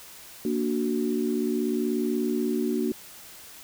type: chord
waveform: sine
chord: Bb augmented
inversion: none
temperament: equal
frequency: 233.1 / 293.7 / 370 Hz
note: Bb3 / D4 / F#4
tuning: 0 / 0 / 0 cents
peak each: -27 / -29 / -28 dBFS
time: 0.45-2.92 s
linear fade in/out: 2 ms
effects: white hiss -46 dBFS RMS until 3.63 s